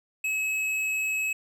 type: tone with tanh clipping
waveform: triangle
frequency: 2572 Hz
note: E7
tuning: 43 cents flat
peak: -27 dBFS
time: 0.24-1.33 s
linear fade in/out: 5 ms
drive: 15 dB
effects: none